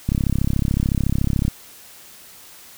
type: click train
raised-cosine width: 5 ms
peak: -7 dBFS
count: 48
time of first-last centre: 0.09-1.481 s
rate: 33.8 Hz
effects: white hiss -44 dBFS RMS until 2.77 s